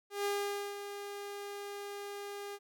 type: tone with ADSR envelope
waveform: sawtooth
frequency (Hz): 404.8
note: G#4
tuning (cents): -44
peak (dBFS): -27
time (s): 0.1-2.59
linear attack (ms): 150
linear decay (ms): 500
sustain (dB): -10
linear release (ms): 48
effects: none